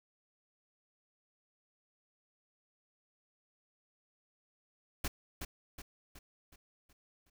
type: noise with echo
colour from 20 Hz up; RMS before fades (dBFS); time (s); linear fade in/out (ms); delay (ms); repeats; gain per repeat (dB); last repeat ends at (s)
pink; -35; 5.04-5.08; 5; 370; 6; -6; 7.3
effects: none